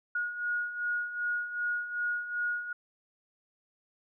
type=beating tone pair; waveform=sine; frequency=1442 / 1444.6 Hz; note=F#6 / F#6; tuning=-45 / -42 cents; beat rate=2.6 Hz; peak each=-37 / -31 dBFS; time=0.15-2.73 s; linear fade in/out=5 ms; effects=none

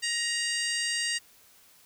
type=harmonic tone; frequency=940 Hz; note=A#5; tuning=14 cents sharp; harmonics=2 / 3 / 4 / 5 / 6 / 7 / 8 / 9; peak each=-32 / -34 / -42 / -33 / -42 / -39 / -43 / -35 dBFS; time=0.02-1.19 s; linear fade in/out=20 ms; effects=white hiss -58 dBFS RMS until 1.85 s

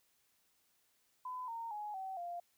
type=tone with pitch steps; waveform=sine; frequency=1008 / 919 / 837.9 / 763.9 / 696.5 Hz; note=B5 / A#5 / G#5 / G5 / F5; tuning=+35 / -25 / +15 / -45 / -5 cents; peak=-40 dBFS; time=1.25-2.4 s; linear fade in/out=5 ms; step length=230 ms; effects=white hiss -75 dBFS RMS until 2.57 s

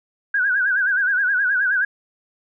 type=tone with vibrato; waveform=sine; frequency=1552 Hz; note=G6; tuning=18 cents flat; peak=-16 dBFS; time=0.34-1.85 s; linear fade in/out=5 ms; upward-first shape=sine; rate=9.5 Hz; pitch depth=110 cents each way; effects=none

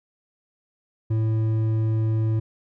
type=tone with hard clipping; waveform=triangle; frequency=110.4 Hz; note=A2; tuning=6 cents sharp; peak=-21 dBFS; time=1.1-2.4 s; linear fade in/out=10 ms; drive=10 dB; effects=none

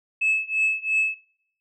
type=tone with tremolo; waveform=sine; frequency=2600 Hz; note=E7; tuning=24 cents flat; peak=-15 dBFS; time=0.21-1.15 s; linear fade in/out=10 ms; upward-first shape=triangle; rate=2.9 Hz; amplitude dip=95%; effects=noise-tail reverb RT60 0.7 s tail -20 dB re dry + tanh soft clip ceiling -15 dBFS

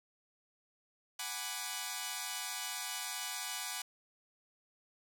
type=chord; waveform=5% pulse; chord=G# half-diminished seventh; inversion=third; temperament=equal; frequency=740 / 830.6 / 987.8 / 1174.7 Hz; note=F#5 / G#5 / B5 / D6; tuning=0 / 0 / 0 / 0 cents; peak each=-32 dBFS; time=1.19-3.82 s; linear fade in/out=5 ms; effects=none

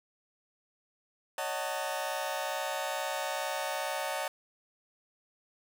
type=chord; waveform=sawtooth; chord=D# half-diminished seventh; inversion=third; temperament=just; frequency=560 / 622.3 / 746.7 / 896 Hz; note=C#5 / D#5 / F#5 / A5; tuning=+18 / 0 / +16 / +31 cents; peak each=-34 dBFS; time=1.38-4.28 s; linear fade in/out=2 ms; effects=none

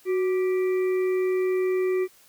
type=harmonic tone with a mistuned harmonic; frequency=391.7 Hz; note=G4; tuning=1 cent flat; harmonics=1 / 3 / 5 / 6; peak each=-21 / -41 / -40 / -41 dBFS; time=0.05-2.08 s; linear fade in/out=50 ms; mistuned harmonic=1; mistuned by=-96 cents; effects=white hiss -56 dBFS RMS until 2.28 s

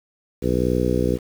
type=harmonic tone; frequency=61.74 Hz; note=B1; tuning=in tune; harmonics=1 / 2 / 3 / 4 / 5 / 6 / 7 / 8; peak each=-26 / -26 / -26 / -26 / -26 / -26 / -26 / -26 dBFS; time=0.41-1.19 s; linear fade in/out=50 ms; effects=7-bit

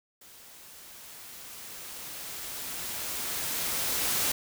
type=noise with level ramp; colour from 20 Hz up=white; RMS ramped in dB=-52 to -27 dBFS; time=0.21-4.32 s; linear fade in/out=5 ms; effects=none

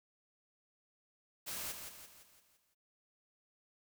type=noise with echo; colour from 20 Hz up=white; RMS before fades=-42 dBFS; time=1.46-1.73 s; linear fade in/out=20 ms; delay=170 ms; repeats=6; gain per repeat=-6 dB; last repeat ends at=2.75 s; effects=none

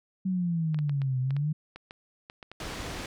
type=exponential two-way sweep; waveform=sine; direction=down then up; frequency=190.9 to 126.8 to 156.8 Hz; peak=-25 dBFS; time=0.25-1.53 s; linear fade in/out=10 ms; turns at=1.2 s
type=clicks; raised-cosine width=0.3 ms; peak=-27 dBFS; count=11; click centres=0.745 / 0.789 / 0.895 / 1.018 / 1.307 / 1.366 / 1.76 / 1.909 / 2.299 / 2.428 / 2.516 s
type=low-pass noise; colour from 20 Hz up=pink; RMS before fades=-37 dBFS; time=2.6-3.06 s; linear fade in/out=2 ms; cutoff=6400 Hz; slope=12 dB/octave
effects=none

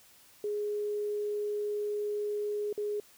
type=tone with dropouts; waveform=sine; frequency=416.2 Hz; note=G#4; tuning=4 cents sharp; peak=-30 dBFS; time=0.44-3 s; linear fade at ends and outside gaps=2 ms; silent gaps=2.728-2.777 s; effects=white hiss -59 dBFS RMS until 3.17 s

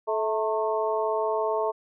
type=harmonic tone with a mistuned harmonic; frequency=217.2 Hz; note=A3; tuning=22 cents flat; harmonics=2 / 3 / 4 / 5; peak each=-27 / -28 / -30 / -32 dBFS; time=0.07-1.72 s; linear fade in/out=20 ms; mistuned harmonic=4; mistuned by=+64 cents; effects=none

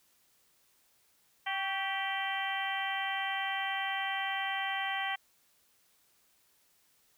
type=harmonic tone with a mistuned harmonic; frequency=390 Hz; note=G4; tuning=9 cents flat; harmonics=2 / 3 / 4 / 5 / 6 / 7 / 8; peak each=-36 / -42 / -41 / -36 / -42 / -45 / -40 dBFS; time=1.46-5.16 s; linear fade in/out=10 ms; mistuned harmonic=3; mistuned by=-56 cents; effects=white hiss -69 dBFS RMS until 7.17 s

